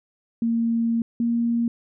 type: tone pair in turn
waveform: sine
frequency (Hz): 230.6 / 234.2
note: A#3 / A#3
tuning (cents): -19 / +8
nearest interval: unison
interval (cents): 27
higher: second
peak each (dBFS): -19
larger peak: neither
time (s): 0.42-1.02 / 1.2-1.68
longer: first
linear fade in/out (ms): 2
effects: none